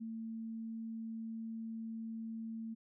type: tone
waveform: sine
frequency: 224.9 Hz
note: A3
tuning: 38 cents sharp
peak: -40 dBFS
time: 0-2.75 s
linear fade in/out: 20 ms
effects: none